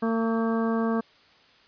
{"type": "harmonic tone with a mistuned harmonic", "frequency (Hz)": 226.7, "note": "A#3", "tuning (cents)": -48, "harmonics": [1, 2, 3, 4, 5, 6, 7], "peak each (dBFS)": [-24, -29, -34, -38, -34, -42, -40], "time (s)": [0.02, 1.01], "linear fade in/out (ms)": 10, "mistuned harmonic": 6, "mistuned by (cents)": -76, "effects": ["white hiss -57 dBFS RMS until 1.67 s", "resampled to 11025 Hz"]}